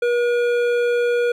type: tone with hard clipping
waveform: sine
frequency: 480.6 Hz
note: B4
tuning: 47 cents flat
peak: -18 dBFS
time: 0.02-1.32 s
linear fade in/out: 5 ms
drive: 11 dB
effects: none